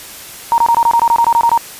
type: tone bursts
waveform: sine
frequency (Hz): 932.3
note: A#5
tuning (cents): 0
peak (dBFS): -7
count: 13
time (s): 0.52-1.576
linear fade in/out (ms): 0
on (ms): 60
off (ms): 23
effects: white hiss -32 dBFS RMS until 1.79 s + resampled to 32000 Hz

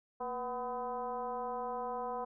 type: tone with frequency modulation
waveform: sine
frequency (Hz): 747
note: F#5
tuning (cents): +16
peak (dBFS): -35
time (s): 0.2-2.25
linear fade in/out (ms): 10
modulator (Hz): 258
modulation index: 1.4
effects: none

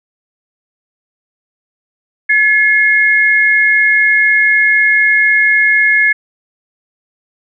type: tone pair together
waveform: sine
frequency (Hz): 1709 / 2153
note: G#6 / C7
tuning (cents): +49 / +49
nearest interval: major third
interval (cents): 400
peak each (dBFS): -10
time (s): 2.29-6.13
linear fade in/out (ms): 10
effects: none

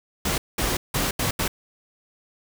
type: noise bursts at uneven times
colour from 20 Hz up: pink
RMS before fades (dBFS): -24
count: 5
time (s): 0.25-0.38 / 0.58-0.77 / 0.94-1.11 / 1.19-1.31 / 1.39-1.48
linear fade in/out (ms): 5
effects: none

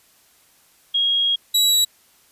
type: tone pair in turn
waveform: sine / sawtooth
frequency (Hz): 3279 / 3899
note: G#7 / B7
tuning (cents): -23 / -23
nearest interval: minor third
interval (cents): 300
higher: second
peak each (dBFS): -16 / -11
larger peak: second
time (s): 0.94-1.36 / 1.54-1.85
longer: first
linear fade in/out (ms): 10
effects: white hiss -56 dBFS RMS until 2.31 s + resampled to 32000 Hz

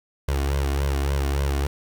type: tone with flanger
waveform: sawtooth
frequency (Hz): 69.7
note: C#2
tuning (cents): +10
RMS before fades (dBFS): -23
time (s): 0.28-1.67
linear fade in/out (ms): 5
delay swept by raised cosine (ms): 1.9 to 2.81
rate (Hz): 3.5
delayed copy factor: +0.9
effects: 8-bit

